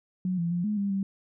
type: tone with pitch steps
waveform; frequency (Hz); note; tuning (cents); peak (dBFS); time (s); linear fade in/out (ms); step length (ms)
sine; 183.7 / 169.8 / 174.8 / 210.6 / 200 / 195; F#3 / F3 / F3 / G#3 / G3 / G3; -12 / -48 / +2 / +24 / +35 / -9; -25; 0.25-1.03; 2; 130
effects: none